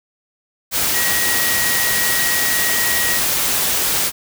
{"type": "tone in noise", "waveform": "sine", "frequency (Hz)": 1902, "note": "A#6", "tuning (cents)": 34, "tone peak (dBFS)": -21, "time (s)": [0.92, 3.21], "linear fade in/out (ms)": 50, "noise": "white", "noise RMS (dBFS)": -18, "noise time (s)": [0.71, 4.12], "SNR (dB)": -6, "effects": []}